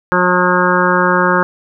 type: harmonic tone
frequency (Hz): 180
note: F#3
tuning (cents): -47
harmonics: 1 / 2 / 3 / 5 / 6 / 7 / 8 / 9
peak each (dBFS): -18 / -18 / -18 / -18 / -18 / -18 / -18 / -18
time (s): 0.12-1.43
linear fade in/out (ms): 0
effects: none